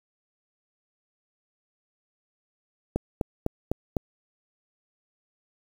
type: click train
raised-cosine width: 2 ms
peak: -11 dBFS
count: 5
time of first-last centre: 2.96-3.968 s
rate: 3.97 Hz
effects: 7-bit